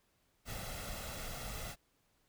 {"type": "noise with comb filter", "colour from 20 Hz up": "pink", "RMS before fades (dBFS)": -43, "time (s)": [0.45, 1.76], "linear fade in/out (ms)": 50, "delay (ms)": 1.5, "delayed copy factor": 0.55, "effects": ["pink hiss -75 dBFS RMS until 2.28 s"]}